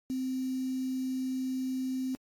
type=tone with quantisation; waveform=sine; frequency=259.6 Hz; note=C4; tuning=13 cents flat; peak=-30 dBFS; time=0.1-2.15 s; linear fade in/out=0 ms; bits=8; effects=AAC 64 kbps